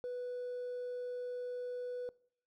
triangle tone with hard clipping, 493.9 Hz, B4, in tune, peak -37 dBFS, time 0.04-2.09 s, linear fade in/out 0 ms, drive 2 dB, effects noise-tail reverb RT60 0.6 s tail -23 dB re dry

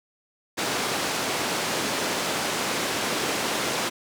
pink band-pass noise, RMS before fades -27 dBFS, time 0.57-3.9 s, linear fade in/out 20 ms, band 260 to 8300 Hz, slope 12 dB/octave, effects none

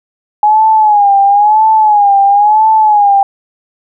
sine tone with vibrato, 834 Hz, G#5, 7 cents sharp, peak -4 dBFS, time 0.43-3.23 s, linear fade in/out 2 ms, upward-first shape sine, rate 0.99 Hz, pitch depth 89 cents each way, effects none

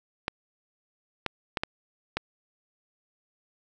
clicks, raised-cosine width 0.3 ms, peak -11 dBFS, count 5, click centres 0.281 / 1.263 / 1.572 / 1.635 / 2.17 s, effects none

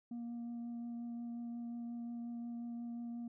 sine tone with vibrato, 236.2 Hz, A#3, 23 cents sharp, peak -38 dBFS, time 0.11-3.28 s, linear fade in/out 5 ms, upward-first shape triangle, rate 5.6 Hz, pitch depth 12 cents each way, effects tanh soft clip ceiling -40 dBFS

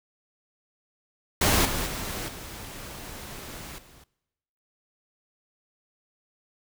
pink noise with level steps, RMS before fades -21 / -29 / -33 / -40 / -53 dBFS, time 1.41-4.04 s, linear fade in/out 5 ms, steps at 1.65 / 1.86 / 2.28 / 3.78 s, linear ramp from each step 5 ms, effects noise-tail reverb RT60 1.0 s tail -23 dB re dry

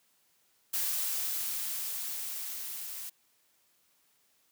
blue noise with level ramp, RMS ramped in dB -31 to -41 dBFS, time 0.73-3.1 s, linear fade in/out 10 ms, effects white hiss -70 dBFS RMS until 4.51 s + high-pass 100 Hz 12 dB/octave

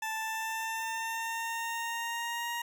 20% pulse tone with pitch glide, 880 to 943.2 Hz, A5 to A#5, 0 to +20 cents, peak -28 dBFS, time 0.02-2.62 s, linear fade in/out 5 ms, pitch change +120 cents, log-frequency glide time 0.13-2.5 s, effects none

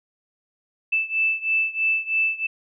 sine beating tone pair, 2637 / 2640.1 Hz, E7 / E7, 0 / +2 cents, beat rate 3.1 Hz, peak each -22 / -24 dBFS, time 0.92-2.47 s, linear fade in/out 10 ms, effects none

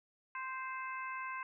harmonic tone, 522 Hz, C5, 4 cents flat, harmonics 2 / 3 / 4 / 5, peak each -41 / -45 / -47 / -49 dBFS, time 0.35-1.43 s, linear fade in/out 2 ms, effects none

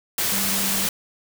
sine tone in noise, 196 Hz, G3, in tune, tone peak -30 dBFS, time 0.32-0.87 s, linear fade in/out 2 ms, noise white, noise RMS -23 dBFS, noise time 0.18-0.89 s, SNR -10 dB, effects none

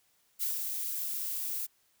violet noise with ADSR envelope, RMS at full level -31 dBFS, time 0.39-1.67 s, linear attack 35 ms, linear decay 160 ms, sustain -4 dB, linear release 22 ms, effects white hiss -70 dBFS RMS until 2 s

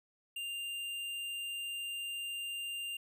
triangle tone with tanh clipping, 2794 Hz, F7, in tune, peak -39 dBFS, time 0.36-2.97 s, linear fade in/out 5 ms, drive 18 dB, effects none

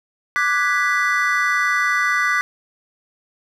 triangle chord, G# half-diminished seventh, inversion second, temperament equal, 1174.7 / 1480 / 1661.2 / 1975.5 Hz, D6 / F#6 / G#6 / B6, 0 / 0 / 0 / 0 cents, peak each -20 / -20 / -24 / -18 dBFS, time 0.36-2.41 s, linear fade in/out 0 ms, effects none

